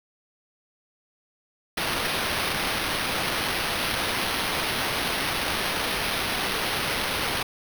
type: noise with sample-and-hold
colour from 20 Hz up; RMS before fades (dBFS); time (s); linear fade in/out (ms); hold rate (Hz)
blue; -27; 1.77-7.43; 5; 7350
effects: none

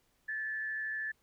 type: tone with frequency modulation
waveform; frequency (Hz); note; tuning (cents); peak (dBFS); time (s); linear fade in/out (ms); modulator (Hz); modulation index
sine; 1742; A6; -18; -34; 0.28-1.12; 10; 129; 0.4
effects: pink hiss -73 dBFS RMS until 1.22 s

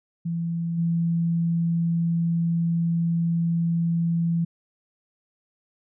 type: tone with level steps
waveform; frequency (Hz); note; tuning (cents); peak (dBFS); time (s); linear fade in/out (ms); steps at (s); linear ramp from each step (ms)
sine; 168; E3; +33; -24 / -20; 0.25-4.45; 10; 0.77; 20
effects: none

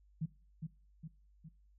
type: tone with echo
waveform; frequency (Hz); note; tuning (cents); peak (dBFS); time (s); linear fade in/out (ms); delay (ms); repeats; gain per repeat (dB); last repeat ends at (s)
sine; 158.9; D#3; +37; -33; 0.21-0.26; 10; 410; 3; -5; 1.49
effects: noise-tail reverb RT60 0.4 s tail -21 dB re dry + added 50 Hz sine -63 dBFS peak until 1.78 s

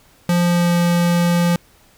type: tone with pitch glide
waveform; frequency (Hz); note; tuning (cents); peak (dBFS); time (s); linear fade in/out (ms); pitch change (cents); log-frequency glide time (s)
square; 174.61 to 173.2; F3 to F3; 0 to -14; -14; 0.29-1.56; 2; -14; 0.41-0.76
effects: pink hiss -52 dBFS RMS until 1.97 s

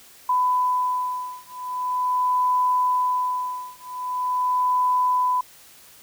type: beating tone pair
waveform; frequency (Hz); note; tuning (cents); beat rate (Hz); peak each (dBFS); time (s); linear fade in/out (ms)
sine; 1000 / 1000.43; B5 / B5; +21 / +22; 0.43; -23; 0.29-5.41; 5
effects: white hiss -49 dBFS RMS until 6.02 s

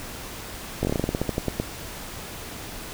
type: slowing click train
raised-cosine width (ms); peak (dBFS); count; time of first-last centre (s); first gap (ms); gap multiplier
2; -10; 15; 0.83-1.6; 19; 1.15
effects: pink hiss -37 dBFS RMS until 2.93 s

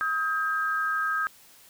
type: tone pair together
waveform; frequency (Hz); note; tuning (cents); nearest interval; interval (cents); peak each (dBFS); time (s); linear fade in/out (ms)
sine; 1267.6 / 1600; D#6 / G6; +32 / +35; major third; 403; -27; 0.01-1.27; 0
effects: white hiss -54 dBFS RMS until 1.69 s

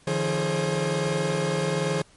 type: tone cluster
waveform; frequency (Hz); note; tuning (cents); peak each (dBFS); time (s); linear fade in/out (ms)
40% pulse; 149.6 / 170.7 / 418.5 / 535; D3 / F3 / G#4 / C5; +32 / -39 / +13 / +38; -28; 0.07-2.02; 5
effects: pink hiss -56 dBFS RMS until 2.16 s + MP3 48 kbps

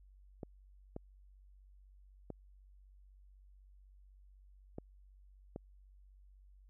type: clicks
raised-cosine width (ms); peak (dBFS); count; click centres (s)
2; -29; 5; 0.432 / 0.964 / 2.303 / 4.784 / 5.561
effects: added 48 Hz sine -58 dBFS peak until 6.69 s

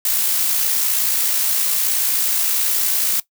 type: noise with amplitude modulation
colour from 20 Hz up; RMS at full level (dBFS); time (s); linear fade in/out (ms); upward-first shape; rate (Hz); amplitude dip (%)
blue; -17; 0.05-3.2; 2; sine; 59; 30
effects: noise-tail reverb RT60 0.1 s tail -18 dB re dry

